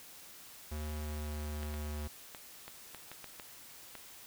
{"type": "tone with pitch glide", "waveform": "square", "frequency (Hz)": [75.8, 74.97], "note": ["D#2", "D2"], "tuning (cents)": [-45, 36], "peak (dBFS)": -38, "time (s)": [0.71, 2.08], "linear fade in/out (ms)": 10, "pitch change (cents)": -19, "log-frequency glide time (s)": [0.89, 1.49]}
{"type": "clicks", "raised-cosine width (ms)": 0.3, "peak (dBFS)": -29, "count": 9, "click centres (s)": [1.631, 1.741, 2.348, 2.68, 2.947, 3.116, 3.243, 3.398, 3.953]}
{"effects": ["white hiss -53 dBFS RMS until 4.26 s"]}